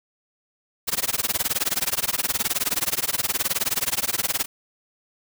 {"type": "noise with tremolo", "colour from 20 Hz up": "white", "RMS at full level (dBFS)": -21, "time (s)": [0.87, 4.46], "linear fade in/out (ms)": 20, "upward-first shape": "sine", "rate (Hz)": 19, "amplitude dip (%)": 100, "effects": []}